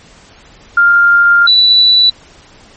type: tone pair in turn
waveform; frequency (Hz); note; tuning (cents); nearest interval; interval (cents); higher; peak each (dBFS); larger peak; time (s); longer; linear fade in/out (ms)
sine; 1399 / 3957; F6 / B7; +3 / +3; octave + tritone; 1800; second; -4; neither; 0.77-1.47 / 1.47-2.1; first; 5
effects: pink hiss -41 dBFS RMS until 2.76 s + MP3 32 kbps